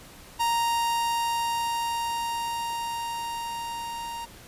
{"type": "tone with level ramp", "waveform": "45% pulse", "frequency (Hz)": 932.3, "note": "A#5", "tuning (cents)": 0, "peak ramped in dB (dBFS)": [-22, -33], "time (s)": [0.39, 4.26], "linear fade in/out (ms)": 20, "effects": ["pink hiss -48 dBFS RMS until 4.47 s", "resampled to 32000 Hz"]}